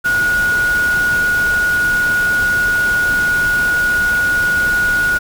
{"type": "tone in noise", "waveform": "sine", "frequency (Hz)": 1451, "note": "F#6", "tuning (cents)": -34, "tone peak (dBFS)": -12, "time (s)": [0.04, 5.19], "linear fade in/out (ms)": 20, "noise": "pink", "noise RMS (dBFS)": -26, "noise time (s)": [0.04, 5.19], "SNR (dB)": 11, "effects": []}